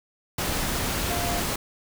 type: tone in noise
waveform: sine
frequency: 698.5 Hz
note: F5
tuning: in tune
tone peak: -30 dBFS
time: 1.1-1.4 s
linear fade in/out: 5 ms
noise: pink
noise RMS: -27 dBFS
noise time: 0.38-1.56 s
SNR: -6 dB
effects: none